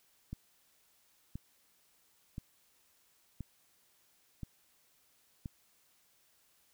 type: click train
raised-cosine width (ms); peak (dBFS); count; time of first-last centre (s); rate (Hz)
5; -28; 6; 0.33-5.458; 0.975
effects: white hiss -70 dBFS RMS until 6.73 s